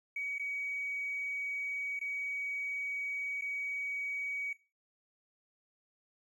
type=tone with dropouts; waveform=triangle; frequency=2261 Hz; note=C#7; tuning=34 cents sharp; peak=-31 dBFS; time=0.16-4.53 s; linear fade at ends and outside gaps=5 ms; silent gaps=0.383-0.395 / 1.992-2.012 / 3.411-3.42 s; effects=noise-tail reverb RT60 0.3 s tail -19 dB re dry + tanh soft clip ceiling -32 dBFS